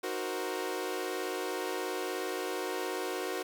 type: chord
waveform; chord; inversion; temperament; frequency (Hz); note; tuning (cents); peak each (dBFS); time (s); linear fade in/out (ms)
sawtooth; C half-diminished seventh; first; equal; 311.1 / 370 / 466.2 / 523.3; Eb4 / Gb4 / Bb4 / C5; 0 / 0 / 0 / 0; -38 / -32 / -35 / -37; 0.03-3.43; 10
effects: 9-bit